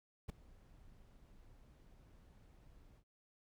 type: noise with ADSR envelope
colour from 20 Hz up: brown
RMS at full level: -38 dBFS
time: 0.28-3.04 s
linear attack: 18 ms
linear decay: 4 ms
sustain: -24 dB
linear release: 69 ms
effects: none